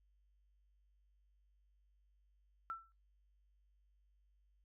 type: tone with exponential decay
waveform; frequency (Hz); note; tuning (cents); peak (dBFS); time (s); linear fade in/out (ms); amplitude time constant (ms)
sine; 1338; E6; +25; -37; 2.7-2.92; 0; 47
effects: noise-tail reverb RT60 0.2 s tail -22 dB re dry + added 50 Hz sine -70 dBFS peak until 4.64 s